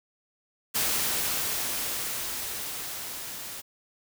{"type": "noise with level ramp", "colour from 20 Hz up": "white", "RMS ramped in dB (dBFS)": [-26, -39], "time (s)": [0.74, 3.62], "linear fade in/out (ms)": 20, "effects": []}